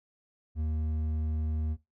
sine tone with hard clipping, 77.9 Hz, D#2, 3 cents sharp, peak -30 dBFS, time 0.55-1.77 s, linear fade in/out 50 ms, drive 6 dB, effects noise-tail reverb RT60 0.2 s tail -17 dB re dry

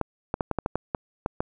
clicks, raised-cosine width 1 ms, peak -11 dBFS, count 10, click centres 0.013 / 0.341 / 0.408 / 0.513 / 0.587 / 0.661 / 0.756 / 0.948 / 1.261 / 1.405 s, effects none

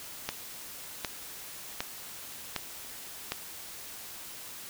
click train, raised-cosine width 0.2 ms, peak -13 dBFS, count 5, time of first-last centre 0.29-3.32 s, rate 1.32 Hz, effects white hiss -44 dBFS RMS until 4.69 s

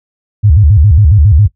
sine tone with vibrato, 87.9 Hz, F2, 12 cents sharp, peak -3 dBFS, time 0.43-1.48 s, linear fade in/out 20 ms, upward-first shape square, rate 7.3 Hz, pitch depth 300 cents each way, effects noise-tail reverb RT60 0.1 s tail -18 dB re dry

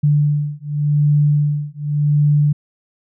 sine beating tone pair, 146.83 / 147.71 Hz, D3 / D3, 0 / +10 cents, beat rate 0.88 Hz, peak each -16 dBFS, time 0.03-2.53 s, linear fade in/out 10 ms, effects none

